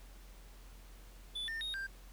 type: tone with pitch steps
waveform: triangle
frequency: 3477 / 1809 / 3732 / 1582 Hz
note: A7 / A6 / A#7 / G6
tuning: -21 / +48 / +1 / +15 cents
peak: -36 dBFS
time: 1.35-1.87 s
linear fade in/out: 10 ms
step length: 130 ms
effects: added 44 Hz sine -52 dBFS peak until 2.12 s + pink hiss -61 dBFS RMS until 2.12 s